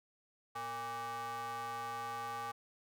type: ring-modulated tone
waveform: square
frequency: 175.9 Hz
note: F3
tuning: 13 cents sharp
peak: -37 dBFS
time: 0.55-2.52 s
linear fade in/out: 10 ms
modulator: 990 Hz
effects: none